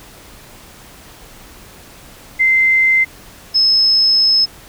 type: tone pair in turn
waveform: sine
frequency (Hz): 2077 / 5189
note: C7 / E8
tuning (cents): -13 / -28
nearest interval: octave + major third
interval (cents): 1585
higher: second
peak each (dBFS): -9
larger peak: neither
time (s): 2.39-3.05 / 3.54-4.46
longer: second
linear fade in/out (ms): 20
effects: pink hiss -40 dBFS RMS until 4.68 s